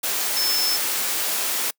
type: tone in noise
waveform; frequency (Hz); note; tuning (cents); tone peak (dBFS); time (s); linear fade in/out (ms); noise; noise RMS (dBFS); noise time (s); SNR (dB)
sine; 5274; E8; 0; -21; 0.36-0.77; 10; white; -24; 0.03-1.71; 0
effects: noise-tail reverb RT60 0.1 s tail -26 dB re dry + high-pass 300 Hz 12 dB/octave